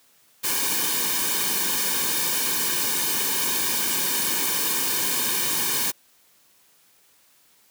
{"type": "noise with comb filter", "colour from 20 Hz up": "white", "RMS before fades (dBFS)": -24, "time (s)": [0.43, 5.92], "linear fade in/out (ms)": 20, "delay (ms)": 1.5, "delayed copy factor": -0.9, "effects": ["white hiss -59 dBFS RMS until 7.7 s", "high-pass 100 Hz 12 dB/octave"]}